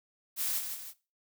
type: noise with echo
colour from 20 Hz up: blue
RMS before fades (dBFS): -32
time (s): 0.36-0.62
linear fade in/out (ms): 50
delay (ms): 160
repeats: 2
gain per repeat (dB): -6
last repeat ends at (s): 0.94
effects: noise-tail reverb RT60 0.3 s tail -18 dB re dry